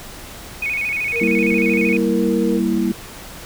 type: tone with vibrato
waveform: sine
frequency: 2349 Hz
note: D7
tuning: in tune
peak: -19 dBFS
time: 0.62-1.97 s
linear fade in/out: 5 ms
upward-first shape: square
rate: 13 Hz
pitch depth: 100 cents each way
type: tone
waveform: sine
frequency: 466.2 Hz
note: A#4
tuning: in tune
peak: -21 dBFS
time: 1.12-2.61 s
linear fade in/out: 50 ms
type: chord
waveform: sine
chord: E diminished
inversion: first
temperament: equal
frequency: 196 / 233.1 / 329.6 Hz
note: G3 / Bb3 / E4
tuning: 0 / 0 / 0 cents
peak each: -20 / -20 / -20 dBFS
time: 1.21-2.92 s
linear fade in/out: 5 ms
effects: pink hiss -36 dBFS RMS until 3.45 s